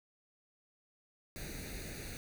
pink noise with comb filter, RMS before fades -44 dBFS, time 1.36-2.17 s, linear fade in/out 0 ms, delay 0.47 ms, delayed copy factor +0.8, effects none

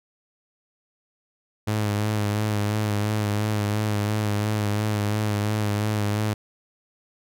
sawtooth tone with vibrato, 105.2 Hz, G#2, 23 cents sharp, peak -18 dBFS, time 1.67-6.34 s, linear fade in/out 10 ms, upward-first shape sine, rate 2.9 Hz, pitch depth 38 cents each way, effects none

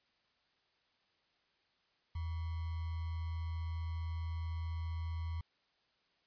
sine tone with sample-and-hold, 82.3 Hz, E2, 2 cents flat, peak -36 dBFS, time 2.15-5.41 s, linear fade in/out 5 ms, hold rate 1050 Hz, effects white hiss -75 dBFS RMS until 6.26 s + resampled to 11025 Hz

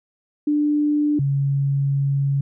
sine tone pair in turn, 296.3 / 139.19 Hz, D4 / C#3, +15 / +7 cents, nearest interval octave + minor second, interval 1308 cents, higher first, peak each -16 / -17 dBFS, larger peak first, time 0.47-1.19 / 1.19-2.41 s, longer second, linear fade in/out 5 ms, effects none

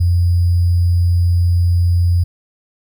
sine tone with sample-and-hold, 87.31 Hz, F2, in tune, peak -10 dBFS, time 0-2.24 s, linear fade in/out 10 ms, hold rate 4900 Hz, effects none

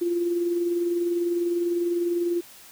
sine tone with tremolo, 346.1 Hz, F4, 16 cents flat, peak -20 dBFS, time 0.01-2.41 s, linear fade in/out 10 ms, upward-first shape sine, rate 20 Hz, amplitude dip 40%, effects white hiss -48 dBFS RMS until 2.71 s

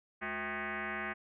sine tone with frequency modulation, 212.8 Hz, G#3, 42 cents sharp, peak -35 dBFS, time 0.21-1.14 s, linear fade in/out 20 ms, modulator 288 Hz, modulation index 7.3, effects none

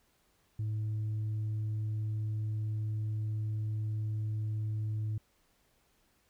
sine tone, 107.7 Hz, A2, 37 cents flat, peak -29 dBFS, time 0.59-5.18 s, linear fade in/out 5 ms, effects tanh soft clip ceiling -30 dBFS + pink hiss -71 dBFS RMS until 6.29 s

